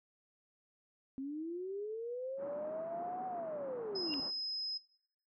sine linear two-way sweep, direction up then down, 261.6 to 753 to 261.6 Hz, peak -38 dBFS, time 1.18-4.2 s, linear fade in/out 0 ms, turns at 3.26 s
pink band-pass noise, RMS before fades -50 dBFS, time 2.37-4.32 s, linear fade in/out 50 ms, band 190 to 1200 Hz, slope 24 dB/octave
sine tone, 5090 Hz, D#8, 39 cents sharp, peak -36 dBFS, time 3.95-4.78 s, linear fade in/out 10 ms
sine tone with exponential growth, 2794 Hz, F7, in tune, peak -36 dBFS, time 4.05-4.14 s, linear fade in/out 0 ms, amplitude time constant 19 ms
effects noise-tail reverb RT60 0.7 s tail -20 dB re dry

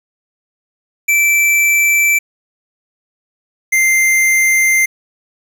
square tone pair in turn, 2330 / 2090 Hz, D7 / C7, -14 / -2 cents, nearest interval major second, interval 188 cents, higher first, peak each -10 dBFS, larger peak neither, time 1.08-2.19 / 3.72-4.86 s, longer second, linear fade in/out 10 ms, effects 7-bit

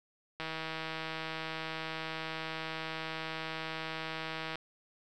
click train, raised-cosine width 0.3 ms, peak -22 dBFS, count 666, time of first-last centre 0.4-4.556 s, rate 160 Hz, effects none

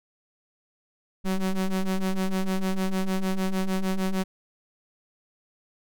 square ring-modulated tone, 94 Hz, F#2, 28 cents sharp, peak -21 dBFS, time 1.24-4.24 s, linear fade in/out 20 ms, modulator 97.3 Hz, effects none

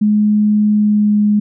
sine tone with pitch glide, 210.3 to 208.5 Hz, G#3 to G#3, +22 to +7 cents, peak -9 dBFS, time 0.01-1.4 s, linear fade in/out 10 ms, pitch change -15 cents, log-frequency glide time 0.71-1.17 s, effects none

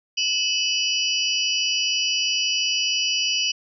sine tone cluster, 2599 / 2967 / 4639 / 5020 / 5730 Hz, E7 / F#7 / D8 / D#8 / F8, -25 / +4 / -22 / +15 / +44 cents, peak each -27 / -23 / -31 / -28 / -29 dBFS, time 0.17-3.52 s, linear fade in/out 10 ms, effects none

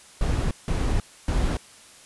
brown noise bursts at uneven times, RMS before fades -23 dBFS, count 3, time 0.21-0.51 / 0.68-1 / 1.28-1.57 s, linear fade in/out 2 ms, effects white hiss -49 dBFS RMS until 2.05 s + resampled to 24000 Hz

